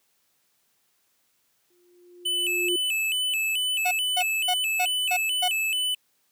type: tone with exponential growth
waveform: sine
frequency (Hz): 353.6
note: F4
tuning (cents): +22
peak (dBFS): -24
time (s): 1.7-2.76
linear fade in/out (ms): 5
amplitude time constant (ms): 230
type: tone with vibrato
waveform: square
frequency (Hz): 2800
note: F7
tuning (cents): +4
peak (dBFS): -24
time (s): 2.25-5.95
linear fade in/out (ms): 10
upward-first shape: square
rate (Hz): 2.3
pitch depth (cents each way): 120
type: tone bursts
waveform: 45% pulse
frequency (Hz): 728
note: F#5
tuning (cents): -28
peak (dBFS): -23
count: 6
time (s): 3.85-5.484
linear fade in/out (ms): 10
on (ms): 64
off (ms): 250
effects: white hiss -69 dBFS RMS until 6.31 s + high-pass 100 Hz 12 dB/octave